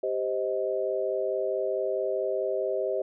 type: chord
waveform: sine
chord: C minor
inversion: second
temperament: just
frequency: 392.4 / 523.3 / 627.9 Hz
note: G4 / C5 / Eb5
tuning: +2 / 0 / +16 cents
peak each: -30 dBFS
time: 0.03-3.02 s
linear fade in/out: 5 ms
effects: none